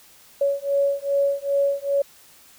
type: beating tone pair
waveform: sine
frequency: 559 / 561.5 Hz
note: C#5 / C#5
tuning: +14 / +22 cents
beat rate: 2.5 Hz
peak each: -22 dBFS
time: 0.41-2.02 s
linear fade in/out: 5 ms
effects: white hiss -51 dBFS RMS until 2.58 s